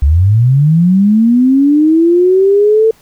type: linear sweep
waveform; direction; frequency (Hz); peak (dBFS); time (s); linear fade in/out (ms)
sine; up; 65.41 to 450.4; -5; 0.02-2.91; 5
effects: pink hiss -47 dBFS RMS until 3.01 s